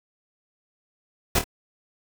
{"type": "noise with echo", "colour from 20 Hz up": "pink", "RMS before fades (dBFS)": -20, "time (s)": [1.35, 1.39], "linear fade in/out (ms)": 5, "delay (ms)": 26, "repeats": 2, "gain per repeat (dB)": -8, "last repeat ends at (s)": 1.442, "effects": []}